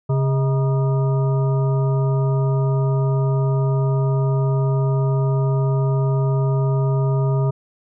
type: harmonic tone with a mistuned harmonic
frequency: 135.7 Hz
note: C#3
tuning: 36 cents flat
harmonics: 1 / 3 / 5 / 7 / 9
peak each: -16 / -26 / -30 / -33 / -35 dBFS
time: 0.09-7.51 s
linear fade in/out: 10 ms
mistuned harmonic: 5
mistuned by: -110 cents
effects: none